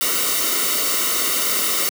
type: noise with comb filter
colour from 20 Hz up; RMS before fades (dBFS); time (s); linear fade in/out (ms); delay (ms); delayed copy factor
white; -20; 0.01-1.89; 0; 1.2; -0.75
effects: high-pass 200 Hz 12 dB/octave

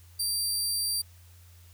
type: tone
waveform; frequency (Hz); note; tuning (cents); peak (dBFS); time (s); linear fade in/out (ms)
20% pulse; 4699; D8; 0; -21; 0.19-1.02; 10
effects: added 87 Hz sine -51 dBFS peak until 1.73 s + white hiss -60 dBFS RMS until 1.73 s

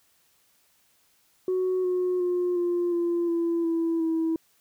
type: tone with pitch steps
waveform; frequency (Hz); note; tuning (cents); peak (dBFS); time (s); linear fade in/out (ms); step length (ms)
sine; 370 / 363.2 / 356.6 / 350 / 343.6 / 337.3 / 331.2 / 325.1; F#4 / F#4 / F4 / F4 / F4 / E4 / E4 / E4; 0 / -32 / +36 / +4 / -28 / +40 / +8 / -24; -21; 1.48-4.36; 2; 360
effects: tanh soft clip ceiling -20 dBFS + white hiss -65 dBFS RMS until 4.6 s

